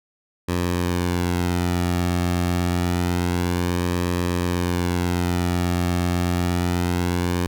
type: tone with flanger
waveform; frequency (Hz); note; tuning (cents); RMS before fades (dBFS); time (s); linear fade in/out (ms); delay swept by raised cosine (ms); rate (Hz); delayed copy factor
sawtooth; 88.2; F2; +18; -22; 0.48-7.47; 10; 1.4 to 2.02; 0.27; -0.6
effects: none